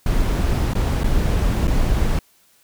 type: noise with dropouts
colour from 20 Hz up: brown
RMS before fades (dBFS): -18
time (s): 0.06-2.19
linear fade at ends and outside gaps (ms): 2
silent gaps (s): 0.736-0.752 / 1.035-1.042 / 1.672-1.678
effects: white hiss -57 dBFS RMS until 2.63 s